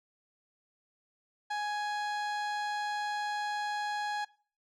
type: tone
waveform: 30% pulse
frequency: 833 Hz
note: G#5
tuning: 5 cents sharp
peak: -29 dBFS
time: 1.5-4.25 s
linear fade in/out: 10 ms
effects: noise-tail reverb RT60 0.4 s tail -20 dB re dry + low-pass 5000 Hz 12 dB/octave